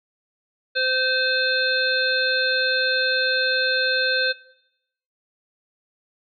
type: harmonic tone with a mistuned harmonic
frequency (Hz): 516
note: C5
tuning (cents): -24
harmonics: 1 / 3 / 5 / 7 / 8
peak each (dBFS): -26 / -22 / -30 / -29 / -26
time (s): 0.75-4.33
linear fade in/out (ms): 20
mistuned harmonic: 8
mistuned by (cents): +18
effects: noise-tail reverb RT60 0.8 s tail -19 dB re dry